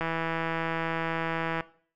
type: click train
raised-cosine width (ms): 0.5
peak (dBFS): -15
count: 263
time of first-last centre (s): 0.01-1.608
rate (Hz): 164
effects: noise-tail reverb RT60 0.5 s tail -19 dB re dry